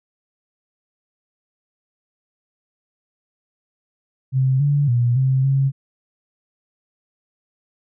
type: tone with pitch steps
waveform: sine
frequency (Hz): 131.6 / 143.8 / 120.6 / 132 / 136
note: C3 / D3 / B2 / C3 / C#3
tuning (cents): +10 / -36 / -41 / +16 / -33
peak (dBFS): -14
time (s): 4.32-5.72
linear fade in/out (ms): 50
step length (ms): 280
effects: none